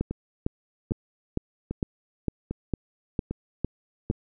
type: two click trains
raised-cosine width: 3 ms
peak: -12 / -17 dBFS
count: 10 / 6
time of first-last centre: 0.01-4.101 / 0.11-4.11 s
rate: 2.2 / 1.25 Hz
effects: none